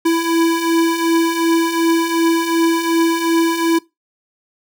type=beating tone pair; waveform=square; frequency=329.6 / 332.3 Hz; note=E4 / E4; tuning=0 / +14 cents; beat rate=2.7 Hz; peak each=-21 / -15 dBFS; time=0.05-3.79 s; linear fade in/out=10 ms; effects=noise-tail reverb RT60 0.2 s tail -21 dB re dry